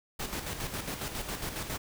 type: noise with tremolo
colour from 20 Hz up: pink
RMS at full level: -35 dBFS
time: 0.19-1.78 s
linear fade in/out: 10 ms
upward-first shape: square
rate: 7.3 Hz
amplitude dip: 50%
effects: none